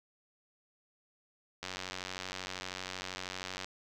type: click train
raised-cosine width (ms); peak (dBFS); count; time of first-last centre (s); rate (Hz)
0.2; -21; 188; 1.63-3.645; 92.8
effects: none